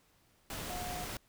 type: tone in noise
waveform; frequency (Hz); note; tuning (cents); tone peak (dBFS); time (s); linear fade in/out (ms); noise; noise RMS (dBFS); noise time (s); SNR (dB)
sine; 719; F#5; -50; -41; 0.7-1.04; 2; pink; -41; 0.5-1.17; -3
effects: pink hiss -69 dBFS RMS until 1.28 s